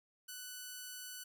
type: tone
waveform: 5% pulse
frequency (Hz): 1489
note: F#6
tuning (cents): +11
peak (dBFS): -34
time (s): 0.28-1.24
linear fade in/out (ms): 10
effects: none